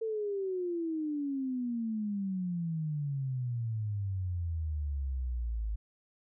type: exponential sweep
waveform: sine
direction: down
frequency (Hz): 452.4 to 51.91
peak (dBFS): -31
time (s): 0.01-5.76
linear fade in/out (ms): 10
effects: none